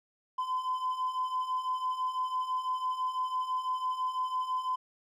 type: beating tone pair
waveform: triangle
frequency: 1016 / 1022 Hz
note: B5 / C6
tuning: +49 / -41 cents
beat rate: 6 Hz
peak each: -33 / -28 dBFS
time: 0.38-4.76 s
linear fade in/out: 10 ms
effects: tanh soft clip ceiling -25 dBFS